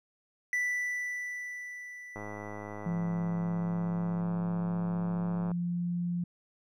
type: tone with exponential decay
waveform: triangle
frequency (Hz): 1975.5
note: B6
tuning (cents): 0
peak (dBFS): -25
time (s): 0.53-4.21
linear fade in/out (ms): 1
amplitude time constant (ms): 800
type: click train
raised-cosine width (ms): 1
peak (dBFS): -27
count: 350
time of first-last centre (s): 2.16-5.516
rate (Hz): 104
type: tone with pitch glide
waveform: sine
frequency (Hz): 171 to 174.49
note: F3 to F3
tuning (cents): -36 to -1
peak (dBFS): -29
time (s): 2.86-6.24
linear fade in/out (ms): 5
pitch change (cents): +35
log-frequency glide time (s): 3.38-5.83
effects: none